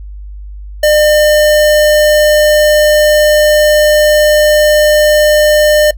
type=tone; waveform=square; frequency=603 Hz; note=D5; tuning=46 cents sharp; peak=-6 dBFS; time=0.83-5.91 s; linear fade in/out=5 ms; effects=noise-tail reverb RT60 0.1 s tail -22 dB re dry + added 50 Hz sine -24 dBFS peak until 5.97 s